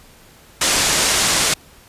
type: low-pass noise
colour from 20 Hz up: white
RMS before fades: -17 dBFS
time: 0.61-1.54 s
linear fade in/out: 5 ms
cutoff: 8800 Hz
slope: 24 dB/octave
effects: pink hiss -47 dBFS RMS until 1.88 s + resampled to 32000 Hz